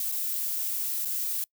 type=noise with dropouts; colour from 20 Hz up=violet; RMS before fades=-30 dBFS; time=0-1.44 s; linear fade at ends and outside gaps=2 ms; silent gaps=0.117-0.121 / 1.05-1.054 s; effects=noise-tail reverb RT60 0.1 s tail -25 dB re dry